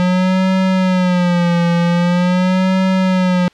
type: tone with vibrato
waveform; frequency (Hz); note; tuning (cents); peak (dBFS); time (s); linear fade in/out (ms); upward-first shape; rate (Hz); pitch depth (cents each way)
square; 179.7; F3; +50; -12; 0-3.48; 0; sine; 0.44; 82
effects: white hiss -51 dBFS RMS until 3.53 s + low-pass 4000 Hz 12 dB/octave